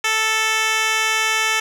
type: tone with band-pass filter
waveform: 10% pulse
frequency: 440 Hz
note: A4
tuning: in tune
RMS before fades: -19 dBFS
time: 0.04-1.6 s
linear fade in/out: 5 ms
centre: 3700 Hz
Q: 0.7
effects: none